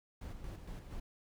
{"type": "noise with tremolo", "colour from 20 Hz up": "brown", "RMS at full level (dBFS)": -44, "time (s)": [0.21, 1], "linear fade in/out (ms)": 5, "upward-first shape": "square", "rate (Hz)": 4.3, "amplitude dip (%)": 45, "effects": []}